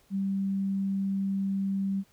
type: tone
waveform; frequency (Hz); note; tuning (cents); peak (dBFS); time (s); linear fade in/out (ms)
sine; 195.1; G3; -8; -26; 0.1-2.04; 50
effects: pink hiss -64 dBFS RMS until 2.12 s